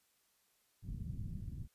white low-pass noise, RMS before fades -43 dBFS, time 0.82-1.68 s, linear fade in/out 50 ms, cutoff 160 Hz, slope 24 dB/octave, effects white hiss -75 dBFS RMS until 1.74 s + resampled to 32000 Hz

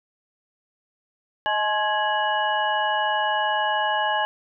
sine tone cluster, 626 / 849 / 1062 / 1662 / 2928 Hz, D#5 / G#5 / C6 / G#6 / F#7, +10 / +38 / +25 / +1 / -19 cents, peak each -29 / -23 / -31 / -26 / -30 dBFS, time 1.46-4.25 s, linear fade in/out 0 ms, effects none

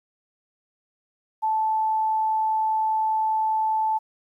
sine tone, 875 Hz, A5, 10 cents flat, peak -20 dBFS, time 1.42-3.99 s, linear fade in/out 20 ms, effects 10-bit

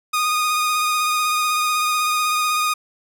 sawtooth tone with vibrato, 1234 Hz, D#6, 15 cents flat, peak -14 dBFS, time 0.13-2.74 s, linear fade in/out 10 ms, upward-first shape sine, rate 16 Hz, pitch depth 17 cents each way, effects none

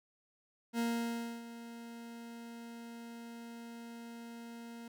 40% pulse tone with ADSR envelope, 233.1 Hz, A#3, in tune, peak -30 dBFS, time 0.73-4.88 s, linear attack 59 ms, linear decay 630 ms, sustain -15 dB, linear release 3 ms, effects none

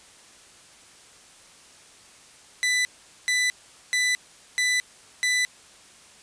sawtooth tone bursts, 1992 Hz, B6, 14 cents sharp, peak -17 dBFS, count 5, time 2.63-5.45 s, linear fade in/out 0 ms, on 220 ms, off 430 ms, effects white hiss -51 dBFS RMS until 6.22 s + resampled to 22050 Hz

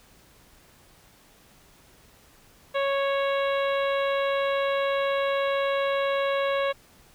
harmonic tone, 553 Hz, C#5, 4 cents flat, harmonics 1 / 2 / 3 / 4 / 5 / 6 / 7, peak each -24 / -30 / -34 / -36 / -38 / -40 / -41 dBFS, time 2.74-6.73 s, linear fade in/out 20 ms, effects pink hiss -56 dBFS RMS until 7.14 s

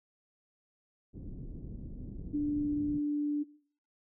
pink low-pass noise, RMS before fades -43 dBFS, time 1.13-3 s, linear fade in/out 20 ms, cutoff 320 Hz, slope 24 dB/octave
sine tone, 293.7 Hz, D4, in tune, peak -28 dBFS, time 2.33-3.44 s, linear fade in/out 20 ms
effects noise-tail reverb RT60 0.5 s tail -19 dB re dry

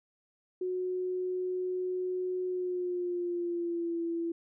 sine tone with pitch glide, 366.4 to 336 Hz, F#4 to E4, -17 to +33 cents, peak -30 dBFS, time 0.61-4.32 s, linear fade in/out 5 ms, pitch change -150 cents, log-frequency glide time 2.46-4.01 s, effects none

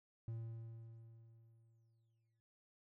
triangle tone with exponential decay, 114.1 Hz, A#2, 37 cents flat, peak -39 dBFS, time 0.28-2.4 s, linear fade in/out 0 ms, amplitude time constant 460 ms, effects none

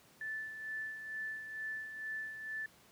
sine tone with tremolo, 1754 Hz, A6, 6 cents flat, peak -37 dBFS, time 0.21-2.66 s, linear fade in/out 2 ms, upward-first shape sine, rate 2.2 Hz, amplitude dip 55%, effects pink hiss -63 dBFS RMS until 2.91 s + high-pass 100 Hz 12 dB/octave

